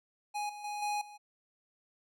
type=tone with level steps; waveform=square; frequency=830.6 Hz; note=G#5; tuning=in tune; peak=-34 / -44 / -37 / -32 / -49 dBFS; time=0.34-1.18 s; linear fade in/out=20 ms; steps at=0.49 / 0.64 / 0.82 / 1.01 s; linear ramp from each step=5 ms; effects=low-pass 11000 Hz 12 dB/octave